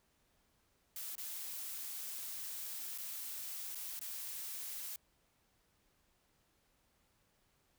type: noise with dropouts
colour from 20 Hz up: blue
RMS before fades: -44 dBFS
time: 0.96-4.96 s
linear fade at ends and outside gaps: 2 ms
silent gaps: 1.154-1.18 / 2.978-2.983 / 3.748-3.754 / 3.993-4.012 s
effects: pink hiss -75 dBFS RMS until 7.78 s